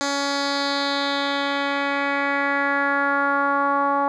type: tone with low-pass filter sweep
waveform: 10% pulse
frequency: 281 Hz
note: C#4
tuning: 24 cents sharp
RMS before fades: -22 dBFS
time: 0.01-4.08 s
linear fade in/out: 0 ms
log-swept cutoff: 6100 to 1000 Hz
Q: 3
effects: none